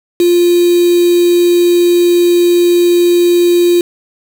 sine tone with quantisation, 349.2 Hz, F4, in tune, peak -6 dBFS, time 0.2-3.81 s, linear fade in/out 2 ms, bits 3, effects none

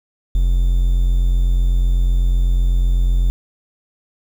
triangle tone, 44 Hz, F1, 14 cents sharp, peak -10 dBFS, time 0.35-3.3 s, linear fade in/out 0 ms, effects 7-bit

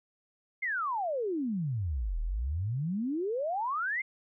sine exponential two-way sweep, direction down then up, 2166 to 37 to 2166 Hz, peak -29 dBFS, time 0.62-4.02 s, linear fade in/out 10 ms, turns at 2.2 s, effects none

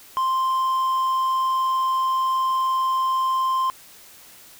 triangle tone, 1046.5 Hz, C6, in tune, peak -17 dBFS, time 0.17-3.7 s, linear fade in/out 0 ms, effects white hiss -47 dBFS RMS until 4.59 s

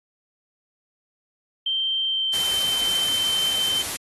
sine tone with pitch glide, 3136 to 3098 Hz, G7 to G7, 0 to -21 cents, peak -21 dBFS, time 1.66-3.82 s, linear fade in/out 5 ms, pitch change -21 cents, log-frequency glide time 2.06-2.47 s
white noise, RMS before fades -29 dBFS, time 2.33-3.97 s, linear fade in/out 10 ms
effects AAC 32 kbps

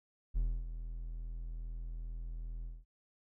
triangle tone with ADSR envelope, 41.2 Hz, E1, in tune, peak -26 dBFS, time 0.34-2.85 s, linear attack 29 ms, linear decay 270 ms, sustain -11 dB, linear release 200 ms, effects none

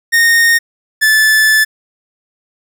45% pulse tone pair in turn, 1846 / 1744 Hz, A#6 / A6, -17 / -16 cents, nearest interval minor second, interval 99 cents, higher first, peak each -7 dBFS, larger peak neither, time 0.12-0.59 / 1.01-1.65 s, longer second, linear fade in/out 20 ms, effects none

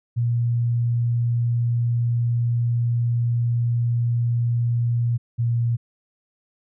sine tone pair in turn, 118.7 / 117.88 Hz, A#2 / A#2, +32 / +20 cents, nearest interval unison, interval 12 cents, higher first, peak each -18 dBFS, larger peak neither, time 0.16-5.18 / 5.38-5.77 s, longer first, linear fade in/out 20 ms, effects none

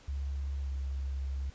sine tone with pitch glide, 69.3 to 67.83 Hz, C#2 to C#2, 0 to -37 cents, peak -32 dBFS, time 0.08-1.5 s, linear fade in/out 5 ms, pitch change -37 cents, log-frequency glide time 0.63-0.68 s, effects pink hiss -58 dBFS RMS until 1.54 s + resampled to 16000 Hz

